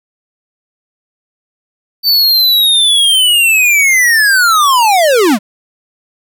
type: linear sweep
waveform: square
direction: down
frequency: 4583 to 185 Hz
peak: -7 dBFS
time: 2.03-5.39 s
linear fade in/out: 50 ms
effects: none